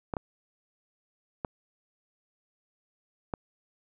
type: clicks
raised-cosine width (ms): 1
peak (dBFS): -17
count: 4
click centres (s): 0.138 / 0.168 / 1.448 / 3.338
effects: none